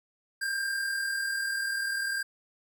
square tone pair together, 1559.8 / 1600 Hz, G6 / G6, -9 / +35 cents, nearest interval unison, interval 44 cents, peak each -39 / -30 dBFS, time 0.41-2.23 s, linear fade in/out 10 ms, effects none

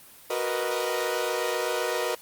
sawtooth chord, B major seventh, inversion second, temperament equal, 370 / 466.2 / 493.9 / 622.3 Hz, F#4 / A#4 / B4 / D#5, 0 / 0 / 0 / 0 cents, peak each -29 / -27 / -27 / -28 dBFS, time 0.3-2.15 s, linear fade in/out 5 ms, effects white hiss -50 dBFS RMS until 2.21 s + Opus 32 kbps

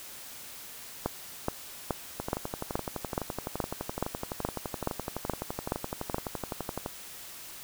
two click trains, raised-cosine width 1 ms, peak -13 / -18 dBFS, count 13 / 56, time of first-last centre 1.06-6.145 / 2.2-6.861 s, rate 2.36 / 11.8 Hz, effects white hiss -45 dBFS RMS until 7.63 s

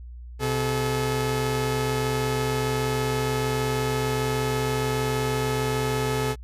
sawtooth tone pair together, 127.84 / 430 Hz, C3 / A4, -40 / -40 cents, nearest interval octave + major sixth, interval 2100 cents, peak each -22 dBFS, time 0.39-6.36 s, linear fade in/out 50 ms, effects added 60 Hz sine -37 dBFS peak until 6.43 s + resampled to 32000 Hz

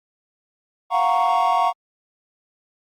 triangle chord, Gb major seventh, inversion third, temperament equal, 698.5 / 740 / 932.3 / 1108.7 Hz, F5 / Gb5 / Bb5 / Db6, 0 / 0 / 0 / 0 cents, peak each -19 dBFS, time 0.9-1.73 s, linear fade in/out 50 ms, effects tanh soft clip ceiling -8 dBFS + Opus 32 kbps

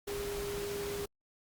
sine tone in noise, 405.2 Hz, G#4, 43 cents flat, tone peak -36 dBFS, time 0.07-1.06 s, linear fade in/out 10 ms, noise pink, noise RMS -42 dBFS, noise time 0.07-1.06 s, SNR +3 dB, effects Opus 48 kbps

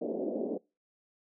pink band-pass noise, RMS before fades -34 dBFS, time 0.01-0.58 s, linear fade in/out 10 ms, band 220 to 620 Hz, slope 48 dB/octave, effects noise-tail reverb RT60 0.3 s tail -26 dB re dry

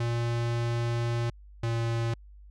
square tone pair in turn, 117.9 / 115.87 Hz, A#2 / A#2, +20 / -10 cents, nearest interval unison, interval 30 cents, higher first, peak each -27 dBFS, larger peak neither, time 0-1.3 / 1.63-2.14 s, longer first, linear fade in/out 5 ms, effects added 50 Hz sine -47 dBFS peak until 2.5 s + low-pass 6000 Hz 12 dB/octave

